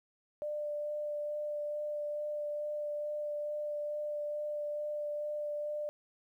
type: tone with vibrato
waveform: sine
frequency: 594 Hz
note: D5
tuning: 20 cents sharp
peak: -34 dBFS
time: 0.42-5.89 s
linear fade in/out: 0 ms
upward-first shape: sine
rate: 2.3 Hz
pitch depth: 10 cents each way
effects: 12-bit